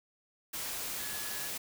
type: tone in noise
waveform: sine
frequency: 1694 Hz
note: G#6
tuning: 34 cents sharp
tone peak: -46 dBFS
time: 0.99-1.49 s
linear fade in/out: 10 ms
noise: white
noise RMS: -38 dBFS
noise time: 0.53-1.58 s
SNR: -11 dB
effects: none